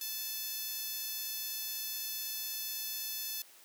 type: tone with high-pass filter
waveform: 10% pulse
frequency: 872 Hz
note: A5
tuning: 16 cents flat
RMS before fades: -39 dBFS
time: 0.01-3.42 s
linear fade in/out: 2 ms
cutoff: 6700 Hz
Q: 0.57
effects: white hiss -58 dBFS RMS until 3.64 s + high-pass 300 Hz 12 dB/octave